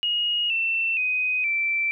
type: tone with pitch steps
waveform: sine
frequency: 2877 / 2684 / 2505 / 2337 Hz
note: F#7 / E7 / D#7 / D7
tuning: -49 / +31 / +11 / -9 cents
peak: -21 dBFS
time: 0.03-1.91 s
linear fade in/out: 0 ms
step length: 470 ms
effects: none